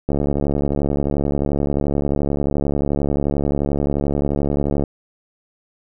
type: click train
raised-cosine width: 2 ms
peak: -7 dBFS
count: 340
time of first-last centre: 0.09-4.838 s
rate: 71.4 Hz
effects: none